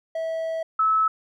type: tone pair in turn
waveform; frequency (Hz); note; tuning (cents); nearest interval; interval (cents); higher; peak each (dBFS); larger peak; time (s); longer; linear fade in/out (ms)
triangle / sine; 650 / 1300; E5 / E6; -24 / -24; octave; 1200; second; -23 / -17; second; 0.15-0.63 / 0.79-1.08; first; 5
effects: none